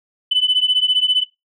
sine beating tone pair, 2999 / 3014 Hz, F#7 / F#7, +23 / +31 cents, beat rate 15 Hz, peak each -15 dBFS, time 0.31-1.24 s, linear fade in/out 10 ms, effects noise-tail reverb RT60 0.2 s tail -20 dB re dry + tanh soft clip ceiling -7 dBFS

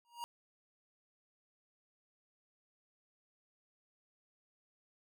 square tone with exponential growth, 947 Hz, A#5, 27 cents sharp, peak -37 dBFS, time 0.05-0.24 s, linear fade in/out 0 ms, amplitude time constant 40 ms, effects none

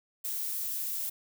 violet noise, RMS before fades -34 dBFS, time 0.24-1.1 s, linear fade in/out 10 ms, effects none

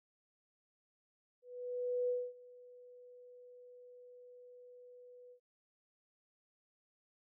sine tone with ADSR envelope, 493.6 Hz, B4, 1 cent flat, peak -31 dBFS, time 1.42-5.4 s, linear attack 670 ms, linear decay 240 ms, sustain -23 dB, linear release 84 ms, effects none

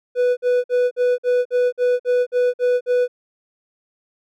triangle tone bursts, 493.9 Hz, B4, in tune, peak -12 dBFS, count 11, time 0.15-3.08 s, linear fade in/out 50 ms, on 220 ms, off 51 ms, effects none

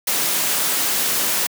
white noise, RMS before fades -20 dBFS, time 0.07-1.47 s, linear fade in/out 5 ms, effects high-pass 150 Hz 12 dB/octave

